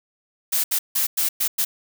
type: noise bursts at uneven times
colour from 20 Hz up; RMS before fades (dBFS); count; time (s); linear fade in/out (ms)
blue; -21; 6; 0.52-0.64 / 0.71-0.79 / 0.95-1.07 / 1.17-1.29 / 1.4-1.48 / 1.58-1.65; 10
effects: none